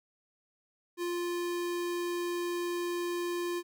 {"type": "tone", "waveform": "square", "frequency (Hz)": 349.2, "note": "F4", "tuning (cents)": 0, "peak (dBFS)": -32, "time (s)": [0.97, 3.63], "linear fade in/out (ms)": 50, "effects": []}